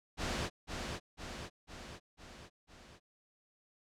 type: noise with echo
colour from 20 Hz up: pink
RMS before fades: -36 dBFS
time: 0.17-0.5 s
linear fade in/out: 50 ms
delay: 500 ms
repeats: 5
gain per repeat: -4 dB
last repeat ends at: 3 s
effects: low-pass 6000 Hz 12 dB/octave